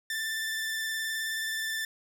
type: tone with vibrato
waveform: sawtooth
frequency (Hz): 1772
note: A6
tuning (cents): +12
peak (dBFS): -27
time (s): 0.1-1.85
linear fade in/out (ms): 2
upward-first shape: square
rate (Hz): 19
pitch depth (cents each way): 14
effects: none